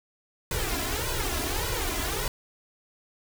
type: noise with flanger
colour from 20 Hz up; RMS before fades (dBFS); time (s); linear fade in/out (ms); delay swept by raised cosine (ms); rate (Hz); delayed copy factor
pink; -29; 0.51-2.28; 2; 2 to 2.99; 1.7; +0.95
effects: none